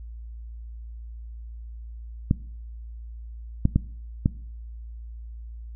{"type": "clicks", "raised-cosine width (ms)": 5, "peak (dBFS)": -6, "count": 4, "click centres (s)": [2.311, 3.654, 3.76, 4.259], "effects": ["noise-tail reverb RT60 0.6 s tail -21 dB re dry", "added 57 Hz sine -36 dBFS peak until 5.75 s"]}